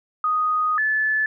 sine tone pair in turn, 1244.5 / 1735.3 Hz, D#6 / A6, 0 / -24 cents, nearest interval tritone, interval 576 cents, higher second, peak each -18 dBFS, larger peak neither, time 0.24-0.78 / 0.78-1.26 s, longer first, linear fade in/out 2 ms, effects none

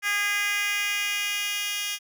10% pulse tone with high-pass filter sweep, 409.1 Hz, G#4, 26 cents flat, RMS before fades -27 dBFS, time 0.02-1.99 s, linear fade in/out 50 ms, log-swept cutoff 1800 to 3300 Hz, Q 2, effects none

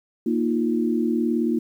sine chord, Bb suspended fourth, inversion none, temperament just, 233.1 / 310.8 / 349.6 Hz, Bb3 / Eb4 / F4, 0 / -2 / +2 cents, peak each -22 / -25 / -25 dBFS, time 0.26-1.59 s, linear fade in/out 5 ms, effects 9-bit

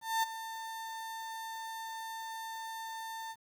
35% pulse tone with ADSR envelope, 897 Hz, A5, 33 cents sharp, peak -25 dBFS, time 0.01-3.36 s, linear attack 220 ms, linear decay 15 ms, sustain -13 dB, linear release 55 ms, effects 11-bit

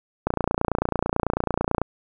click train, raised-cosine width 1 ms, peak -7 dBFS, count 46, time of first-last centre 0.27-1.816 s, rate 29.1 Hz, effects none

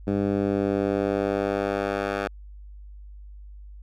10% pulse tone with band-pass filter sweep, 100 Hz, G2, 35 cents sharp, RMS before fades -25 dBFS, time 0.07-2.28 s, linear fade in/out 5 ms, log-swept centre 230 to 1100 Hz, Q 0.81, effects added 50 Hz sine -40 dBFS peak until 3.82 s

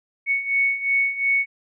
sine beating tone pair, 2217 / 2219.8 Hz, C#7 / C#7, 0 / +2 cents, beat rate 2.8 Hz, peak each -24 / -20 dBFS, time 0.26-1.46 s, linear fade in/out 50 ms, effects none

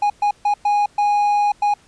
triangle tone bursts at uneven times, 825 Hz, G#5, 12 cents flat, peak -12 dBFS, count 6, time 0.02-0.1 / 0.22-0.31 / 0.45-0.54 / 0.65-0.86 / 0.98-1.52 / 1.62-1.74 s, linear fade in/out 5 ms, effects pink hiss -53 dBFS RMS until 1.87 s + resampled to 22050 Hz

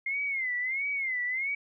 sine tone with vibrato, 2110 Hz, C7, 14 cents sharp, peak -28 dBFS, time 0.06-1.55 s, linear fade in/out 5 ms, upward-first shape sine, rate 1.5 Hz, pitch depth 130 cents each way, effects none

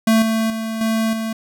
square tone with level steps, 222.8 Hz, A3, 22 cents sharp, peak -12 / -17 / -23 / -17 / -22 dBFS, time 0.07-1.33 s, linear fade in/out 5 ms, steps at 0.22 / 0.5 / 0.81 / 1.13 s, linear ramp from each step 2 ms, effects none

